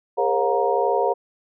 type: tone cluster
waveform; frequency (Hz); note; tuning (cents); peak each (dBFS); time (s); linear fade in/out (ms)
sine; 407.2 / 470.2 / 542 / 717 / 938; G#4 / A#4 / C#5 / F5 / A#5; -34 / +15 / -39 / +45 / +11; -24; 0.17-1.14; 20
effects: none